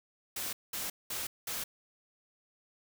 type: noise bursts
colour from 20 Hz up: white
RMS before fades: -37 dBFS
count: 4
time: 0.36-1.64 s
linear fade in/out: 5 ms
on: 170 ms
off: 200 ms
effects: none